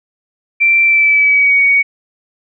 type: tone with pitch glide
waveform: sine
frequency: 2349 to 2242 Hz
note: D7 to C#7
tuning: 0 to +19 cents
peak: -7 dBFS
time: 0.6-1.83 s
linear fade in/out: 20 ms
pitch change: -81 cents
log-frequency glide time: 0.83-1.6 s
effects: none